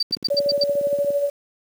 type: tone bursts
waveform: sine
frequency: 4651 Hz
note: D8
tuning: 18 cents flat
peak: -17 dBFS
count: 6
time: 0-0.639 s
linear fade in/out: 5 ms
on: 29 ms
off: 93 ms
type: click train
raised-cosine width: 3 ms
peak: -20 dBFS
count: 18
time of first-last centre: 0.11-1.104 s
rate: 17.1 Hz
type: tone with tremolo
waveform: sine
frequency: 570 Hz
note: C#5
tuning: 48 cents sharp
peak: -16 dBFS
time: 0.3-1.3 s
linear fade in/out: 10 ms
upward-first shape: sine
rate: 13 Hz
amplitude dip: 50%
effects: high-pass 200 Hz 12 dB/octave + 7-bit